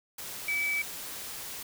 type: tone in noise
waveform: sine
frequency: 2297 Hz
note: D7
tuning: 39 cents flat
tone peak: -27 dBFS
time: 0.48-0.82 s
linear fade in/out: 5 ms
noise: white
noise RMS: -40 dBFS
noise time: 0.18-1.63 s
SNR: +10 dB
effects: none